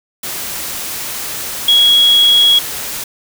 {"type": "tone in noise", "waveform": "sine", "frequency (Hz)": 3322, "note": "G#7", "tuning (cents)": 0, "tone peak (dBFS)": -6, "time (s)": [1.68, 2.59], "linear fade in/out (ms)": 5, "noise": "white", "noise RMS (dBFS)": -23, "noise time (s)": [0.23, 3.04], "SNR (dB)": 14, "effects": []}